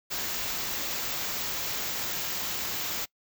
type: band-stop noise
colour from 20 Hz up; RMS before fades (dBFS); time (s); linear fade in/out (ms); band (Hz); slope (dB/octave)
white; -32; 0.1-3.06; 20; 7700 to 13000; 96
effects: noise-tail reverb RT60 0.1 s tail -24 dB re dry